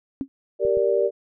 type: tone with exponential decay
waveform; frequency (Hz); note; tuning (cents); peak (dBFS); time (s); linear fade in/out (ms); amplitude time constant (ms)
sine; 270.8; C#4; -40; -19; 0.21-0.28; 0; 15
type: chord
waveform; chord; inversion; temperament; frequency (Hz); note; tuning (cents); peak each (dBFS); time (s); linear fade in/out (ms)
sine; G minor; none; equal with one note detuned; 392 / 466.2 / 583.6; G4 / Bb4 / D5; 0 / 0 / -11; -22; 0.59-1.11; 50
type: clicks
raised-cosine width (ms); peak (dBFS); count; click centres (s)
5; -27; 2; 0.651 / 0.772
effects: none